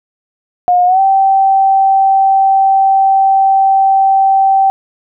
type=tone with pitch glide; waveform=sine; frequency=716 to 776.3 Hz; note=F5 to G5; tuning=+43 to -17 cents; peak=-6 dBFS; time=0.68-4.7 s; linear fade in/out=0 ms; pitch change=+140 cents; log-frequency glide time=0.86-1 s; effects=none